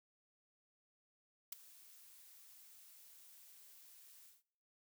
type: noise with ADSR envelope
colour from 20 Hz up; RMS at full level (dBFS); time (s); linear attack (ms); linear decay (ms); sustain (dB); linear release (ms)
blue; -41; 1.52-4.43; 6; 10; -20; 180
effects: noise-tail reverb RT60 0.8 s tail -24 dB re dry